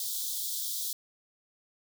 white high-pass noise, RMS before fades -34 dBFS, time 0-0.93 s, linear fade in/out 2 ms, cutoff 3300 Hz, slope 96 dB/octave, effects none

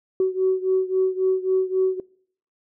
sine beating tone pair, 374.7 / 378.4 Hz, F#4 / F#4, +22 / +39 cents, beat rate 3.7 Hz, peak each -20 / -22 dBFS, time 0.2-2 s, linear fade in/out 2 ms, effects noise-tail reverb RT60 0.6 s tail -24 dB re dry + tanh soft clip ceiling -11 dBFS

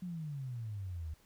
sine exponential sweep, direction down, 185 to 75.3 Hz, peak -38 dBFS, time 0.02-1.14 s, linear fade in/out 5 ms, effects pink hiss -67 dBFS RMS until 1.25 s

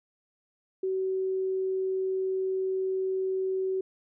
sine tone, 378.6 Hz, F#4, 40 cents sharp, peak -26 dBFS, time 0.83-3.81 s, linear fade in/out 5 ms, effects none

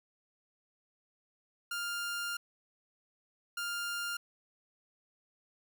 sawtooth tone bursts at uneven times, 1400 Hz, F6, 4 cents sharp, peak -31 dBFS, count 2, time 1.71-2.37 / 3.57-4.17 s, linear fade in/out 5 ms, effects none

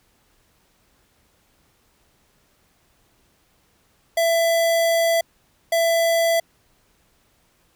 square tone bursts at uneven times, 667 Hz, E5, 20 cents sharp, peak -17 dBFS, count 2, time 4.17-5.21 / 5.72-6.4 s, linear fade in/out 5 ms, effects pink hiss -62 dBFS RMS until 7.75 s

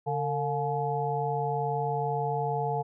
harmonic tone with a mistuned harmonic, 142.3 Hz, C#3, 46 cents sharp, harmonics 1 / 3 / 5 / 6, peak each -32 / -32 / -32 / -32 dBFS, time 0.06-2.83 s, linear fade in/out 20 ms, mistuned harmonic 3, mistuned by +93 cents, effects none

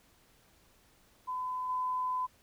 sine tone with level steps, 1011 Hz, B5, 40 cents sharp, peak -33 / -30 dBFS, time 1.27-2.27 s, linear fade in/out 20 ms, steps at 1.69 s, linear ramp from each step 5 ms, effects pink hiss -65 dBFS RMS until 2.42 s

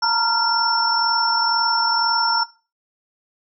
sine tone cluster, 906 / 948 / 1385 / 5410 Hz, A#5 / A#5 / F6 / E8, -50 / +29 / -15 / +44 cents, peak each -21 dBFS, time 0.02-2.44 s, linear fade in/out 10 ms, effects noise-tail reverb RT60 0.3 s tail -17 dB re dry

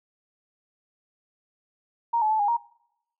sine tone with pitch steps, 934 / 860 / 871 / 819 / 939 Hz, A#5 / A5 / A5 / G#5 / A#5, +3 / -40 / -18 / -24 / +12 cents, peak -20 dBFS, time 2.13-2.57 s, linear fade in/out 10 ms, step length 88 ms, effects noise-tail reverb RT60 0.8 s tail -24 dB re dry

